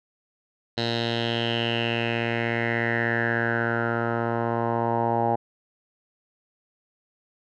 10% pulse tone with low-pass filter sweep, 116.54 Hz, A#2, in tune, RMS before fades -25 dBFS, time 0.77-5.36 s, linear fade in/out 10 ms, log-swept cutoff 4000 to 830 Hz, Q 6, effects none

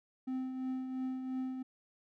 triangle tone with tremolo, 259.1 Hz, C4, 17 cents flat, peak -31 dBFS, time 0.27-1.63 s, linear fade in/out 10 ms, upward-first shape triangle, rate 2.9 Hz, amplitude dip 50%, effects none

